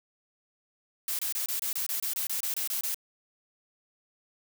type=noise bursts; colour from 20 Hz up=blue; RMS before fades=-31 dBFS; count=14; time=1.08-2.945 s; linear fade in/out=2 ms; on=110 ms; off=25 ms; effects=none